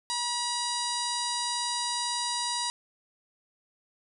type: harmonic tone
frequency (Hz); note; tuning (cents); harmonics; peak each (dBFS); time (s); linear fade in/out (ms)
962; B5; -46; 1 / 2 / 3 / 4 / 5 / 6 / 7 / 8 / 9 / 10; -33 / -41 / -42 / -35 / -34 / -40 / -43 / -42 / -41 / -40; 0.1-2.7; 0
effects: none